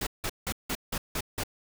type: noise bursts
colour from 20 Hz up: pink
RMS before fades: -31 dBFS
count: 7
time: 0.01-1.436 s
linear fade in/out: 5 ms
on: 58 ms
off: 170 ms
effects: none